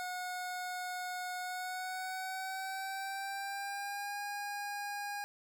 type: tone with pitch glide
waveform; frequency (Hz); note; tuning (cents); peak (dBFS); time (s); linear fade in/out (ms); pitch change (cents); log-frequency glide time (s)
25% pulse; 727 to 816; F#5 to G#5; -31 to -31; -34; 0-5.24; 0; +200; 1.4-4.2
effects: none